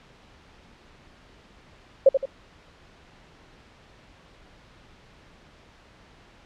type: tone with echo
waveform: sine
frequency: 540 Hz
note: C#5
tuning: 45 cents flat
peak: -9 dBFS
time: 2.06-2.09 s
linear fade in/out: 5 ms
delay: 83 ms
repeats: 2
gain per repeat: -8 dB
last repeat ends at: 2.256 s
effects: pink hiss -53 dBFS RMS until 6.45 s + low-pass 4000 Hz 12 dB/octave